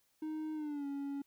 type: tone with pitch glide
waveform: triangle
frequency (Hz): 311.1 to 280.4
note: D#4 to C#4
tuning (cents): 0 to +20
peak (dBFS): -35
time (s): 0.22-1.22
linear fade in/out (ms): 5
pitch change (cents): -180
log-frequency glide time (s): 0.54-0.86
effects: white hiss -75 dBFS RMS until 1.26 s